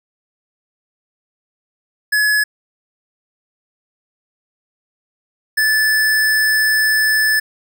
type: tone pair in turn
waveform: square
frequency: 1700 / 1741.7 Hz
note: G#6 / A6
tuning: +40 / -18 cents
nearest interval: unison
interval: 42 cents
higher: second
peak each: -13 dBFS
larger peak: neither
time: 2.12-2.44 / 5.57-7.4 s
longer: second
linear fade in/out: 10 ms
effects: none